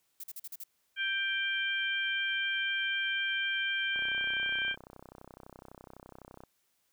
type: noise bursts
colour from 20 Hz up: violet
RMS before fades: -42 dBFS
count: 6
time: 0.2-0.638 s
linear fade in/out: 5 ms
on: 38 ms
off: 42 ms
type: harmonic tone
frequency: 787 Hz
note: G5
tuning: 7 cents sharp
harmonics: 2 / 3 / 4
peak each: -32 / -35 / -35 dBFS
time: 0.96-4.76 s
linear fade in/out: 50 ms
type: click train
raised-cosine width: 1 ms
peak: -34 dBFS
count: 80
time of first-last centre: 3.96-6.436 s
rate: 31.9 Hz
effects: white hiss -75 dBFS RMS until 6.92 s